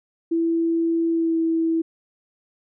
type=tone with pitch glide; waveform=sine; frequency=331.7 to 327.1 Hz; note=E4 to E4; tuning=+11 to -13 cents; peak=-18 dBFS; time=0.31-1.82 s; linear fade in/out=10 ms; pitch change=-24 cents; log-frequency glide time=1.1-1.37 s; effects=none